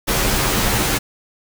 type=noise with comb filter; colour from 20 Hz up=pink; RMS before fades=-18 dBFS; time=0.07-0.99 s; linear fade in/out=20 ms; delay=12 ms; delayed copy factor=-0.9; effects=none